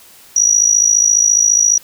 sine tone with amplitude modulation, 5800 Hz, F#8, 35 cents flat, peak -5 dBFS, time 0.36-1.78 s, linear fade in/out 5 ms, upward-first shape sine, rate 54.6 Hz, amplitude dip 80%, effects white hiss -43 dBFS RMS until 1.83 s

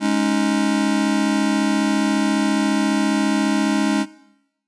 square chord, Ab suspended fourth, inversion none, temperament just, 207.7 / 276.9 / 311.5 Hz, Ab3 / Db4 / Eb4, 0 / -2 / +2 cents, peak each -21 / -22 / -23 dBFS, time 0-4.06 s, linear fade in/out 50 ms, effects noise-tail reverb RT60 0.9 s tail -20 dB re dry + resampled to 22050 Hz

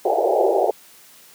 pink band-pass noise, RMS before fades -18 dBFS, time 0.05-0.71 s, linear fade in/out 5 ms, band 360 to 830 Hz, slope 96 dB/octave, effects white hiss -48 dBFS RMS until 1.34 s + high-pass 150 Hz 12 dB/octave

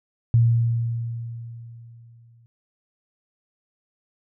sine tone with exponential decay, 116.54 Hz, A#2, in tune, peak -12 dBFS, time 0.34-2.46 s, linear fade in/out 0 ms, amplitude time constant 460 ms, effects none

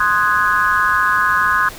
sine chord, Ab dominant seventh, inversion first, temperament equal, 1046.5 / 1244.5 / 1480 / 1661.2 Hz, C6 / Eb6 / Gb6 / Ab6, 0 / 0 / 0 / 0 cents, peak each -18 dBFS, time 0-1.69 s, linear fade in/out 5 ms, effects pink hiss -34 dBFS RMS until 1.78 s

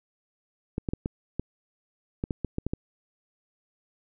clicks, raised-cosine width 3 ms, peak -15 dBFS, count 11, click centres 0.781 / 0.888 / 0.935 / 1.059 / 1.396 / 2.239 / 2.308 / 2.447 / 2.584 / 2.666 / 2.735 s, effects none

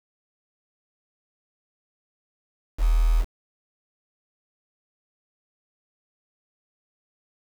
sine tone with quantisation, 40.57 Hz, E1, 27 cents flat, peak -16 dBFS, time 2.78-3.25 s, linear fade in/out 50 ms, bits 6, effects none

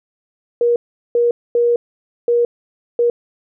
sine tone bursts at uneven times, 475.8 Hz, A#4, 35 cents sharp, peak -11 dBFS, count 5, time 0.61-0.76 / 1.15-1.31 / 1.55-1.76 / 2.28-2.45 / 2.99-3.1 s, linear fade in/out 2 ms, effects none

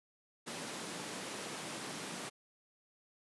pink high-pass noise, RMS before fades -43 dBFS, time 0.46-2.3 s, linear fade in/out 20 ms, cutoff 160 Hz, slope 24 dB/octave, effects resampled to 24000 Hz

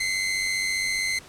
sawtooth tone pair together, 2060 / 2155 Hz, C7 / C#7, -28 / -49 cents, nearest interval minor second, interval 79 cents, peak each -21 / -28 dBFS, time 0-1.19 s, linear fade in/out 5 ms, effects pink hiss -47 dBFS RMS until 1.28 s + low-pass 10000 Hz 12 dB/octave

